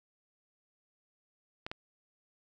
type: clicks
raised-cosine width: 0.3 ms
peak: -22 dBFS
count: 2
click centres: 1.665 / 1.715 s
effects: none